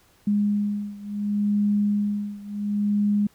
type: beating tone pair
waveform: sine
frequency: 205.6 / 206.3 Hz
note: G#3 / G#3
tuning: -17 / -11 cents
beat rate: 0.7 Hz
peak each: -23 / -25 dBFS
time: 0.27-3.27 s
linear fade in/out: 5 ms
effects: pink hiss -59 dBFS RMS until 3.34 s